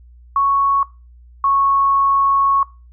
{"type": "tone pair in turn", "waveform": "sine", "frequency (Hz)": [1108.7, 1103.4], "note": ["C#6", "C#6"], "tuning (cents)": [0, -8], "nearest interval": "unison", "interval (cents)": 8, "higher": "first", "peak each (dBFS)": -12, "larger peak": "neither", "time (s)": [[0.36, 0.83], [1.44, 2.63]], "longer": "second", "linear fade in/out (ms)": 2, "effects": ["noise-tail reverb RT60 0.3 s tail -21 dB re dry", "added 60 Hz sine -41 dBFS peak until 2.92 s"]}